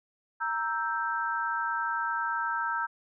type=chord; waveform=sine; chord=E diminished; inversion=second; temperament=equal; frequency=932.3 / 1318.5 / 1568 Hz; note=Bb5 / E6 / G6; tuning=0 / 0 / 0 cents; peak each=-32 dBFS; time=0.4-2.87 s; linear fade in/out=20 ms; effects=none